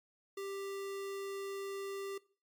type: tone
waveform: square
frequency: 393.9 Hz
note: G4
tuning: 8 cents sharp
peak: -40 dBFS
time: 0.37-2.18 s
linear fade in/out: 5 ms
effects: noise-tail reverb RT60 0.4 s tail -20 dB re dry + MP3 96 kbps